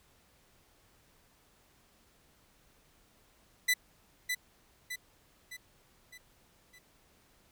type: tone with echo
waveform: sawtooth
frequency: 1993 Hz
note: B6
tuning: 15 cents sharp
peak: -21 dBFS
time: 3.68-3.74 s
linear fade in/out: 10 ms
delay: 610 ms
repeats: 5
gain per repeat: -6 dB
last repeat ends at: 6.79 s
effects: pink hiss -66 dBFS RMS until 7.51 s